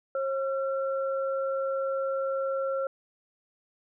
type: tone pair together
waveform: sine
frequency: 539 / 1359.3 Hz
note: C#5 / F6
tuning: -49 / -47 cents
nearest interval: octave + major third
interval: 1602 cents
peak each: -27 / -35 dBFS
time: 0.15-2.87 s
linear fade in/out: 2 ms
effects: none